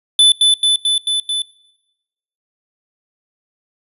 square tone with echo, 3500 Hz, A7, 10 cents flat, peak -7 dBFS, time 0.19-0.32 s, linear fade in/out 2 ms, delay 220 ms, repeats 5, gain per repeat -2 dB, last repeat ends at 1.42 s, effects noise-tail reverb RT60 1.0 s tail -23 dB re dry + resampled to 32000 Hz

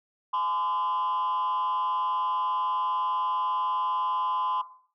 sine tone with frequency modulation, 1021 Hz, C6, 43 cents flat, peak -22 dBFS, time 0.33-4.62 s, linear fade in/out 10 ms, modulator 173 Hz, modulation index 0.56, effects noise-tail reverb RT60 0.5 s tail -17 dB re dry + tanh soft clip ceiling -23 dBFS

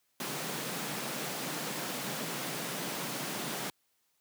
pink high-pass noise, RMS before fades -37 dBFS, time 0.2-3.7 s, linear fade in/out 2 ms, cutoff 130 Hz, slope 96 dB/octave, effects white hiss -75 dBFS RMS until 4.2 s + high-pass 80 Hz 12 dB/octave

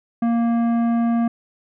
sine tone with tanh clipping, 233.1 Hz, A#3, in tune, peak -18 dBFS, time 0.22-1.28 s, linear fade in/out 5 ms, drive 12 dB, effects none

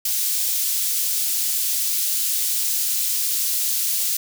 white high-pass noise, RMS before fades -22 dBFS, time 0.05-4.17 s, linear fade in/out 5 ms, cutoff 4300 Hz, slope 12 dB/octave, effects none

